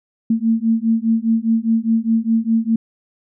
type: beating tone pair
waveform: sine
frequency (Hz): 223.5 / 228.4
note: A3 / A#3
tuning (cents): +27 / -35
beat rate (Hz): 4.9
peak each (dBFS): -17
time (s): 0.3-2.76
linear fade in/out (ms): 5
effects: none